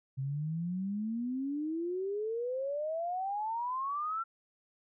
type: exponential sweep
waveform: sine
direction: up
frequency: 130.81 to 1367 Hz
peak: -32 dBFS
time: 0.17-4.24 s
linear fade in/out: 20 ms
effects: none